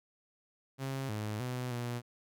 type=tone with pitch steps; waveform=sawtooth; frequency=134.7 / 106.4 / 125.5 / 120.6 Hz; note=C#3 / G#2 / B2 / B2; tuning=-49 / +42 / +28 / -41 cents; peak=-31 dBFS; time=0.78-2.02 s; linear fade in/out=50 ms; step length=310 ms; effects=none